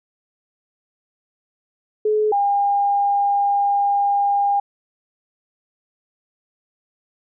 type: tone pair in turn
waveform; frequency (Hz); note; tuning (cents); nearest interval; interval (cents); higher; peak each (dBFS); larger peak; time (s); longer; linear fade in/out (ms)
sine; 427 / 806.1; G#4 / G5; +48 / +48; major seventh; 1100; second; -15; neither; 2.05-2.32 / 2.32-4.6; second; 5
effects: none